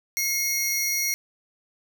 sawtooth tone pair together, 2155 / 5753 Hz, C#7 / F#8, -49 / -50 cents, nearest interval octave + perfect fourth, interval 1699 cents, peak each -23 dBFS, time 0.17-1.14 s, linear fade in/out 0 ms, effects 9-bit

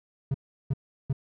triangle tone bursts, 135.3 Hz, C#3, 42 cents flat, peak -21 dBFS, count 3, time 0.31-1.129 s, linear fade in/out 5 ms, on 33 ms, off 360 ms, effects none

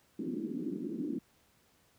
white band-pass noise, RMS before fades -37 dBFS, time 0.19-1.19 s, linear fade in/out 5 ms, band 190 to 340 Hz, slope 48 dB/octave, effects pink hiss -68 dBFS RMS until 1.98 s + high-pass 60 Hz 12 dB/octave

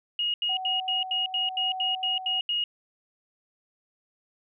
sine tone bursts, 2874 Hz, F7, 49 cents sharp, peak -24 dBFS, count 11, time 0.19-2.64 s, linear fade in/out 2 ms, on 150 ms, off 80 ms
sine tone with tremolo, 750 Hz, F#5, 23 cents sharp, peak -31 dBFS, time 0.49-2.4 s, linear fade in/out 5 ms, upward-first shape sine, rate 0.96 Hz, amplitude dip 40%
effects none

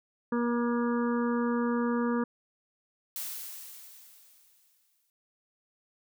harmonic tone, 238.3 Hz, A#3, 38 cents sharp, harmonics 1 / 2 / 4 / 5 / 6 / 7, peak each -27 / -32 / -38 / -38 / -43 / -43 dBFS, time 0.32-2.24 s, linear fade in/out 5 ms
blue noise with exponential decay, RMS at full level -35 dBFS, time 3.16-5.1 s, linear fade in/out 1 ms, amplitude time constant 420 ms
effects none

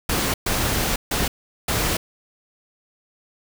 pink noise bursts at uneven times, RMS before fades -22 dBFS, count 4, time 0.09-0.34 / 0.46-0.96 / 1.11-1.28 / 1.68-1.97 s, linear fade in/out 5 ms, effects none

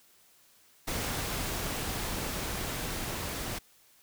pink noise with level ramp, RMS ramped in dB -33 to -36 dBFS, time 0.87-3.59 s, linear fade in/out 10 ms, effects white hiss -62 dBFS RMS until 4.02 s

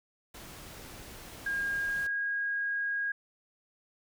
pink noise, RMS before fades -47 dBFS, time 0.34-2.07 s, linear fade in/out 5 ms
sine tone with pitch glide, 1621 to 1637 Hz, G#6 to G#6, -42 to -25 cents, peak -29 dBFS, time 1.46-3.12 s, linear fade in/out 5 ms, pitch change +17 cents, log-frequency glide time 1.78-2.09 s
effects none

